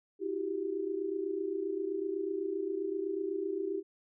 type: tone cluster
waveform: sine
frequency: 325.2 / 366.2 / 394 Hz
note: E4 / F#4 / G4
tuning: -23 / -18 / +9 cents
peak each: -38 / -38 / -34 dBFS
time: 0.19-3.83 s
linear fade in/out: 50 ms
effects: none